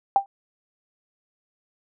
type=tone with exponential decay; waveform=sine; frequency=790 Hz; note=G5; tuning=13 cents sharp; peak=-10 dBFS; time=0.16-0.26 s; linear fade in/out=1 ms; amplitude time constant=21 ms; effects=none